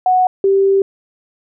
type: tone pair in turn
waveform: sine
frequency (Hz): 738 / 390.9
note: F#5 / G4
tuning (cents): -5 / -5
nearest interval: major seventh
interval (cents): 1100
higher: first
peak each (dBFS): -9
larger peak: neither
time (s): 0.06-0.27 / 0.44-0.82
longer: second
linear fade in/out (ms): 2
effects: none